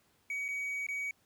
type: tone with dropouts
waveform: triangle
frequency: 2260 Hz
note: C#7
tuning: 33 cents sharp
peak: -32 dBFS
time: 0.3-1.11 s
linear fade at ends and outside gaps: 2 ms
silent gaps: 0.482-0.486 / 0.867-0.886 s
effects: pink hiss -70 dBFS RMS until 1.25 s + high-pass 80 Hz 12 dB/octave